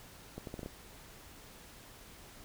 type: accelerating click train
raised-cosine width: 2 ms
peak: -28 dBFS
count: 6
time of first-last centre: 0.38-0.661 s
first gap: 92 ms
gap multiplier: 0.75
effects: pink hiss -54 dBFS RMS until 2.44 s